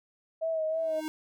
sine tone with vibrato, 640 Hz, D#5, 49 cents sharp, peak -27 dBFS, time 0.41-1.01 s, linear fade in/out 20 ms, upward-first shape sine, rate 3.1 Hz, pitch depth 35 cents each way
square tone with exponential growth, 311.1 Hz, D#4, in tune, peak -31 dBFS, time 0.69-1.08 s, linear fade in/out 0 ms, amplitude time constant 84 ms
effects none

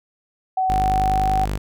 sine tone with pitch glide, 753 to 758.2 Hz, F#5 to F#5, +30 to +42 cents, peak -17 dBFS, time 0.57-1.45 s, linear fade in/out 5 ms, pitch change +12 cents, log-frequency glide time 0.83-1.32 s
sawtooth tone, 50.3 Hz, G1, 45 cents sharp, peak -18 dBFS, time 0.69-1.58 s, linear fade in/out 10 ms
effects none

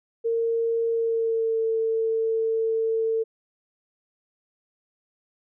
sine tone with pitch glide, 459.1 to 448.4 Hz, A#4 to A4, -26 to +33 cents, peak -21 dBFS, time 0.24-3.24 s, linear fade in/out 20 ms, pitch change -41 cents, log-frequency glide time 0.9-1.61 s, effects none

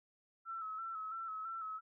sine tone with vibrato, 1314 Hz, E6, 6 cents flat, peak -40 dBFS, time 0.45-1.81 s, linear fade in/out 50 ms, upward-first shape square, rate 3 Hz, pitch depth 37 cents each way, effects none

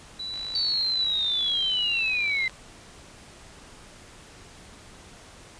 sine tone with tremolo, 3956 Hz, B7, 2 cents sharp, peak -31 dBFS, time 0.19-2.48 s, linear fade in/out 10 ms, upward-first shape square, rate 0.79 Hz, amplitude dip 30%
click train, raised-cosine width 0.2 ms, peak -26 dBFS, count 120, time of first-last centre 0.34-2.496 s, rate 55.2 Hz
sine linear sweep, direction down, 4562 to 2054 Hz, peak -23 dBFS, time 0.55-2.48 s, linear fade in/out 2 ms
effects pink hiss -48 dBFS RMS until 5.59 s + resampled to 22050 Hz

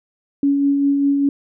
sine tone with tremolo, 280.9 Hz, C#4, 23 cents sharp, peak -12 dBFS, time 0.43-1.29 s, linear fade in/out 2 ms, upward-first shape sine, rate 5 Hz, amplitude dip 30%, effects none

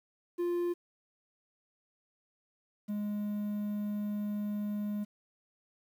triangle tone pair in turn, 349.2 / 207.6 Hz, F4 / G#3, 0 / 0 cents, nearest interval major sixth, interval 900 cents, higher first, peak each -27 / -30 dBFS, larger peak first, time 0.38-0.74 / 2.88-5.05 s, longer second, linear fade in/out 20 ms, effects 10-bit

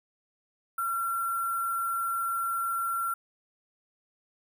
sine tone with sample-and-hold, 1364 Hz, F6, 41 cents flat, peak -27 dBFS, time 0.78-3.14 s, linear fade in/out 5 ms, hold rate 11025 Hz, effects none

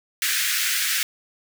pink high-pass noise, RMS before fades -23 dBFS, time 0.22-1.03 s, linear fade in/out 2 ms, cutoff 1500 Hz, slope 48 dB/octave, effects none

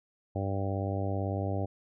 harmonic tone, 98 Hz, G2, in tune, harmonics 1 / 2 / 3 / 4 / 5 / 6 / 7 / 8, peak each -31 / -39 / -38 / -41 / -41 / -39 / -41 / -42 dBFS, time 0.35-1.66 s, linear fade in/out 10 ms, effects none

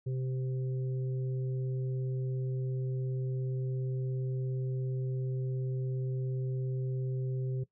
harmonic tone, 129.8 Hz, C3, 13 cents flat, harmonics 1 / 3 / 4, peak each -31 / -42 / -52 dBFS, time 0.06-7.64 s, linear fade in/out 10 ms, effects noise-tail reverb RT60 0.1 s tail -17 dB re dry

